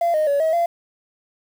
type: tone with pitch steps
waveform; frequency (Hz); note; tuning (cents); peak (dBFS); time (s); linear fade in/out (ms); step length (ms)
sine; 685 / 617 / 567 / 639 / 685; F5 / D#5 / C#5 / D#5 / F5; -34 / -15 / +39 / +46 / -34; -14; 0.01-0.66; 5; 130
effects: tanh soft clip ceiling -14 dBFS + 7-bit